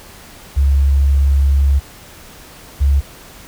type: tone pair in turn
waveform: sine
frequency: 69.3 / 69.7 Hz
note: C#2 / C#2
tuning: 0 / +10 cents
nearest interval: unison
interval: 10 cents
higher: second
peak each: -9 dBFS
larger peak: neither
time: 0.56-1.8 / 2.8-3.01 s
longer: first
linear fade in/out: 20 ms
effects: pink hiss -39 dBFS RMS until 3.47 s